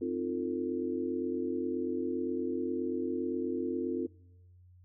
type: chord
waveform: sine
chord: F dominant seventh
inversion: second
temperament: equal with one note detuned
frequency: 261.6 / 311.1 / 349.2 / 449 Hz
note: C4 / Eb4 / F4 / A4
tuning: 0 / 0 / 0 / +35 cents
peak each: -35 / -40 / -34 / -38 dBFS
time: 0.01-4.07 s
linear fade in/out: 10 ms
effects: noise-tail reverb RT60 1.0 s tail -25 dB re dry + added 90 Hz sine -55 dBFS peak until 4.84 s